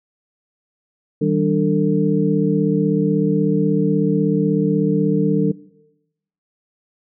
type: tone cluster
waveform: sine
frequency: 158.8 / 195.1 / 294.5 / 450 Hz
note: D#3 / G3 / D4 / A4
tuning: +36 / -8 / +5 / +39 cents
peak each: -20 dBFS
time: 1.21-5.52 s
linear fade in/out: 10 ms
effects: noise-tail reverb RT60 0.9 s tail -19 dB re dry